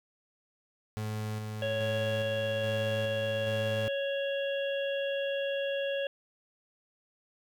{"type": "tone with tremolo", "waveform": "35% pulse", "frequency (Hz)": 107.6, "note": "A2", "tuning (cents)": -38, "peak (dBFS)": -31, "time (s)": [0.97, 3.88], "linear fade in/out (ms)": 0, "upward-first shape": "square", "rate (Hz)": 1.2, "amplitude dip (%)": 30}
{"type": "harmonic tone", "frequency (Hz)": 554.4, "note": "C#5", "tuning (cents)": 0, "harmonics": [1, 3, 5, 6], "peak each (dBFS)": [-30, -40, -41, -42], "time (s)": [1.62, 6.07], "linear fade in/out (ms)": 2}
{"effects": ["11-bit"]}